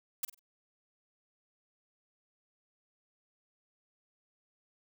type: noise with echo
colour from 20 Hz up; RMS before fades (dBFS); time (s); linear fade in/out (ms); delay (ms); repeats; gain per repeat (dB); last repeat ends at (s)
blue; -32; 0.23-0.25; 5; 48; 3; -12; 0.394
effects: none